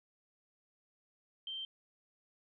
sine tone, 3136 Hz, G7, in tune, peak -39 dBFS, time 1.47-1.65 s, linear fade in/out 2 ms, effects none

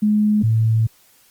sine tone pair in turn, 210.9 / 111.72 Hz, G#3 / A2, +27 / +27 cents, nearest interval major seventh, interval 1100 cents, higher first, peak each -13 dBFS, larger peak neither, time 0.02-0.43 / 0.43-0.87 s, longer second, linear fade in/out 10 ms, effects white hiss -54 dBFS RMS until 1.3 s + Opus 24 kbps

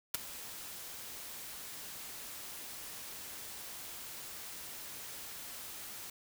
white noise with ADSR envelope, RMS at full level -30 dBFS, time 0.14-6.1 s, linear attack 5 ms, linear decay 14 ms, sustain -16 dB, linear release 4 ms, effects none

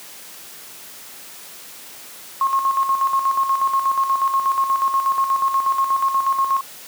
sine tone with tremolo, 1081 Hz, C#6, 44 cents flat, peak -14 dBFS, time 2.41-6.61 s, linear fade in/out 2 ms, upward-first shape square, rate 8.3 Hz, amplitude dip 55%, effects white hiss -39 dBFS RMS until 6.87 s + high-pass 150 Hz 12 dB/octave

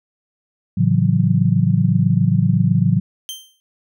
sine chord, F# minor seventh, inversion first, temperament just, 111 / 138.75 / 166.5 / 185 Hz, A2 / C#3 / E3 / F#3, +16 / +2 / +18 / 0 cents, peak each -18 dBFS, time 0.77-3 s, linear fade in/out 10 ms
sawtooth tone with exponential decay, 3136 Hz, G7, in tune, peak -21 dBFS, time 3.29-3.6 s, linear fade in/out 0 ms, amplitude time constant 66 ms
effects none

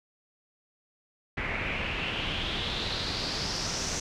pink noise with low-pass filter sweep, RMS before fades -32 dBFS, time 1.37-4 s, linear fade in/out 5 ms, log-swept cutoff 2100 to 6300 Hz, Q 4.6, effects none

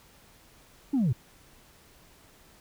sine linear sweep, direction down, 294.9 to 103.83 Hz, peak -20 dBFS, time 0.93-1.13 s, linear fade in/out 10 ms, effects tanh soft clip ceiling -20 dBFS + pink hiss -57 dBFS RMS until 2.6 s

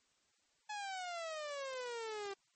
sawtooth exponential sweep, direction down, 855 to 390 Hz, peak -37 dBFS, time 0.69-2.34 s, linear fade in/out 10 ms, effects white hiss -75 dBFS RMS until 2.55 s + MP3 32 kbps

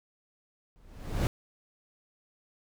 brown noise with exponential growth, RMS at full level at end -22 dBFS, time 0.76-1.27 s, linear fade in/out 0 ms, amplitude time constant 110 ms, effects none

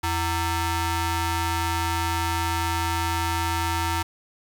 sawtooth ring-modulated tone, 417 Hz, G#4, 7 cents sharp, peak -16 dBFS, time 0.03-4.03 s, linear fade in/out 10 ms, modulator 502 Hz, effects 8-bit

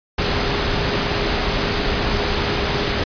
sine tone in noise, 407.5 Hz, G#4, 33 cents flat, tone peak -28 dBFS, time 0.18-3.04 s, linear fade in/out 5 ms, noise pink, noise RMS -20 dBFS, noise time 0.18-3.04 s, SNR -11 dB, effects resampled to 11025 Hz

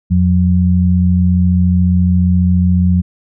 sine tone pair together, 86.15 / 180.6 Hz, F2 / F#3, -23 / -42 cents, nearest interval octave + minor second, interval 1281 cents, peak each -11 dBFS, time 0.1-3.02 s, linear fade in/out 20 ms, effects none

